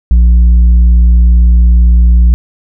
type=tone with tanh clipping; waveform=sine; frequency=58.9 Hz; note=A#1; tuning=19 cents sharp; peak=-3 dBFS; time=0.11-2.34 s; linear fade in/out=0 ms; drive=4 dB; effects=none